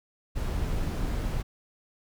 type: noise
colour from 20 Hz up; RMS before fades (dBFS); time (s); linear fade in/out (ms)
brown; -29; 0.35-1.43; 20
effects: none